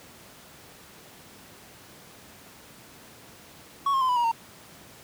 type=tone with pitch steps; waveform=triangle; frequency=1113 / 1070.7 / 1030.1 / 991 / 953.4 / 917.2 Hz; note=C#6 / C6 / C6 / B5 / A#5 / A#5; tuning=+7 / +40 / -27 / +6 / +39 / -28 cents; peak=-19 dBFS; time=3.86-4.316 s; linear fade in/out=5 ms; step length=76 ms; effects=pink hiss -49 dBFS RMS until 5.03 s + high-pass 100 Hz 12 dB/octave